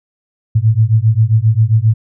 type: beating tone pair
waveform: sine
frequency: 107.1 / 114.6 Hz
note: A2 / A#2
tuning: -46 / -29 cents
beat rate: 7.5 Hz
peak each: -11 dBFS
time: 0.55-1.94 s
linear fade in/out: 10 ms
effects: none